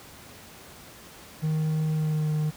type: tone with pitch glide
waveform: triangle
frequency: 156.2 to 153.07 Hz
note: D#3 to D#3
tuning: +7 to -28 cents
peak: -21 dBFS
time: 1.42-2.51 s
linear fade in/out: 20 ms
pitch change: -35 cents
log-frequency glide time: 1.89-2.3 s
effects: pink hiss -47 dBFS RMS until 2.56 s + high-pass 60 Hz 12 dB/octave